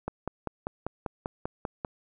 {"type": "click train", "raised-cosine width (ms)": 1, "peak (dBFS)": -17, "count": 10, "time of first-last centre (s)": [0.08, 1.848], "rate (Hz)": 5.09, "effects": []}